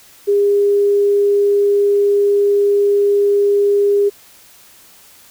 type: tone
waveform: sine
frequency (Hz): 405.3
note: G#4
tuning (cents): -42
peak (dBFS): -10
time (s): 0.27-4.1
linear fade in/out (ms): 20
effects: white hiss -45 dBFS RMS until 5.3 s